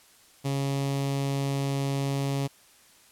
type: tone with notch filter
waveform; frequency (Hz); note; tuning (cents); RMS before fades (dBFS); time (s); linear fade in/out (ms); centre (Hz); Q
sawtooth; 138.4; C#3; -2; -28; 0.44-2.48; 20; 1500; 1.4
effects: white hiss -57 dBFS RMS until 3.11 s + low-pass 12000 Hz 12 dB/octave